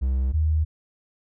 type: tone pair in turn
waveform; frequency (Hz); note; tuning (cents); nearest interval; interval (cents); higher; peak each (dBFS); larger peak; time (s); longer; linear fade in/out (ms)
triangle / sine; 65.41 / 78.05; C2 / D#2; 0 / +6; minor third; 306; second; -18; neither; 0.01-0.33 / 0.33-0.65; neither; 20
effects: none